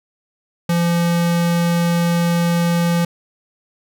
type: tone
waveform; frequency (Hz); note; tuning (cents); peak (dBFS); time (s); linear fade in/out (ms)
square; 171.1; F3; -35; -15; 0.69-3.05; 5
effects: none